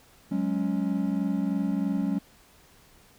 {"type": "chord", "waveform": "triangle", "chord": "F# suspended second", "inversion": "none", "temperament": "just", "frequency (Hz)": [185, 208.1, 277.5], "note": ["F#3", "G#3", "C#4"], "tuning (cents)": [0, 4, 2], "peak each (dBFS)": -27, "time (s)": [0.31, 2.19], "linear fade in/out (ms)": 10, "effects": ["pink hiss -57 dBFS RMS until 3.18 s"]}